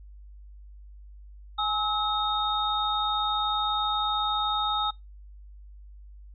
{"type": "tone cluster", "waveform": "sine", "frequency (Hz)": [837, 1289, 3703], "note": ["G#5", "E6", "A#7"], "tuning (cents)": [13, -39, -12], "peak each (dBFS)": [-29, -28, -29], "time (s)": [1.58, 4.91], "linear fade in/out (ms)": 10, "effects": ["noise-tail reverb RT60 0.2 s tail -25 dB re dry", "added 50 Hz sine -44 dBFS peak until 6.34 s"]}